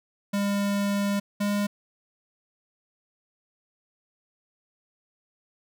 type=tone pair in turn; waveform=square; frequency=201.4 / 204.1 Hz; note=G3 / G#3; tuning=+47 / -30 cents; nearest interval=unison; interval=23 cents; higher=second; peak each=-24 dBFS; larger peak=neither; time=0.33-1.2 / 1.4-1.67 s; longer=first; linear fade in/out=10 ms; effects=none